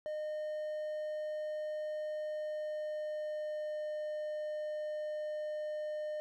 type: tone with pitch glide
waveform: triangle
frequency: 611 to 607.5 Hz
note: D#5 to D#5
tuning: -32 to -42 cents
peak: -34 dBFS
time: 0.06-6.2 s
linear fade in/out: 0 ms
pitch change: -10 cents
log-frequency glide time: 2.14-3.81 s
effects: none